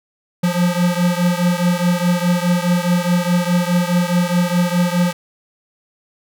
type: beating tone pair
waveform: square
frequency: 174.61 / 179.41 Hz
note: F3 / F3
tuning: 0 / +47 cents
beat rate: 4.8 Hz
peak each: -17 / -19 dBFS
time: 0.43-5.13 s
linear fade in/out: 10 ms
effects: none